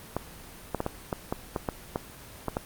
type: clicks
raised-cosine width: 1 ms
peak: -13 dBFS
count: 11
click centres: 0.166 / 0.747 / 0.804 / 0.864 / 1.128 / 1.325 / 1.562 / 1.688 / 1.959 / 2.483 / 2.569 s
effects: pink hiss -46 dBFS RMS until 2.65 s + Opus 24 kbps